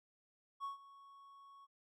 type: tone with ADSR envelope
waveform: triangle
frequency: 1108.7 Hz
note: C#6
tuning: in tune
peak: -36 dBFS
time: 0.6-1.67 s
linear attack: 42 ms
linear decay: 130 ms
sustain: -19 dB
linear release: 30 ms
effects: tanh soft clip ceiling -32 dBFS